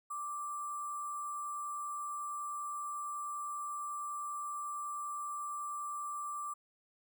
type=tone with sample-and-hold; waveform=sine; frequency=1174.7 Hz; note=D6; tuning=in tune; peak=-37 dBFS; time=0.1-6.54 s; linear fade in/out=10 ms; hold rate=8820 Hz; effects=none